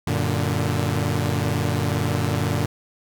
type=chord; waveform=sawtooth; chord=Gb augmented; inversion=none; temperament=equal with one note detuned; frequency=94.44 / 116.54 / 146.83 Hz; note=Gb2 / Bb2 / D3; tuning=+36 / 0 / 0 cents; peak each=-21 dBFS; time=0.07-2.66 s; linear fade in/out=5 ms; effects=none